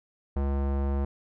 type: tone with low-pass filter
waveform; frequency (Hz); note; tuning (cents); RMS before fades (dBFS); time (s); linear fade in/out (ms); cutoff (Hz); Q
square; 69.3; C#2; 0; -27; 0.36-1.05; 5; 930; 0.89
effects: none